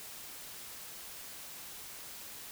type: silence
effects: white hiss -47 dBFS RMS until 2.51 s

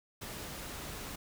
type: noise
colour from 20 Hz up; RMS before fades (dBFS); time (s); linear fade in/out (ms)
pink; -43; 0.21-1.16; 10
effects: none

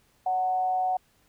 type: tone with frequency modulation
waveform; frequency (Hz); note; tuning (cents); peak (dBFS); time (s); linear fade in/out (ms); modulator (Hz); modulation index
sine; 740; F#5; 0; -23; 0.26-0.97; 5; 170; 0.28
effects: pink hiss -65 dBFS RMS until 1.28 s

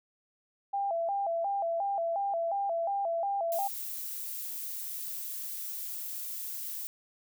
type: tone with vibrato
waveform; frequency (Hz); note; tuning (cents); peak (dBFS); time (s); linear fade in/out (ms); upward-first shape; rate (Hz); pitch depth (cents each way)
sine; 731; F#5; -21; -28; 0.73-3.68; 10; square; 2.8; 150
type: noise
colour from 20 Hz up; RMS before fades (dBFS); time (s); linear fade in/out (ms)
violet; -38; 3.52-6.87; 0
effects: none

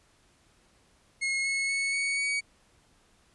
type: tone with pitch steps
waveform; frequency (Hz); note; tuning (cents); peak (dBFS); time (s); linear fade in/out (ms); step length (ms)
40% pulse; 2164 / 2185 / 2207 / 2229 / 2251; C#7 / C#7 / C#7 / C#7 / C#7; -42 / -26 / -8 / +9 / +26; -26; 1.21-2.41; 20; 240
effects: pink hiss -64 dBFS RMS until 3.34 s + resampled to 24000 Hz

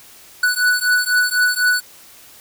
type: beating tone pair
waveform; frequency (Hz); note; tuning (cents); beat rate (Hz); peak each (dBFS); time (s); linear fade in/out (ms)
square; 1480 / 1484; F#6 / F#6; 0 / +5; 4; -18; 0.43-1.81; 5
effects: white hiss -44 dBFS RMS until 2.4 s

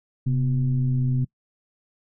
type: tone with frequency modulation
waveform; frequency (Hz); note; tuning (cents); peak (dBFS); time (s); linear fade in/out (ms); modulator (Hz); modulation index
sine; 130.81; C3; 0; -19; 0.26-1.25; 10; 116; 0.57
effects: noise-tail reverb RT60 0.1 s tail -24 dB re dry

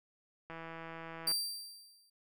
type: click train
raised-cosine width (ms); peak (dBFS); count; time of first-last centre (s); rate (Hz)
0.5; -31; 135; 0.5-1.317; 164
type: tone with exponential decay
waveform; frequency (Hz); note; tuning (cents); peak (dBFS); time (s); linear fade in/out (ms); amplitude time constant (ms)
sawtooth; 4699; D8; 0; -25; 1.27-2.1; 5; 180
effects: none

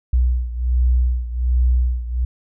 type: beating tone pair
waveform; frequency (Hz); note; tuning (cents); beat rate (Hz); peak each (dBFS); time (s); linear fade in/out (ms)
sine; 61.3 / 62.6; B1 / B1; -12 / +24; 1.3; -16 / -20; 0.13-2.25; 5
effects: none

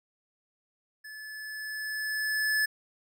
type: tone with level ramp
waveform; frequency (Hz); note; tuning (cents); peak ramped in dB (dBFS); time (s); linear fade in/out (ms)
square; 1728; A6; -32; -43 to -24; 1.04-2.66; 10
effects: none

